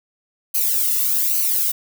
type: noise with flanger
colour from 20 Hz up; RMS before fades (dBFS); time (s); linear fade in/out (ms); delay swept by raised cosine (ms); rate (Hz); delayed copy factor
violet; -19; 0.54-1.72; 10; 0.56 to 1.29; 1.2; -0.85
effects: none